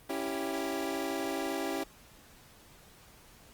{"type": "chord", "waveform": "25% pulse", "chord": "C# diminished", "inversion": "none", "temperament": "equal", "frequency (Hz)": [277.2, 329.6, 392], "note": ["C#4", "E4", "G4"], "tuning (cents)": [0, 0, 0], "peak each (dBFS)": -33, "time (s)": [0.09, 1.84], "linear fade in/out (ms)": 10, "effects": ["pink hiss -57 dBFS RMS until 3.53 s", "Opus 32 kbps"]}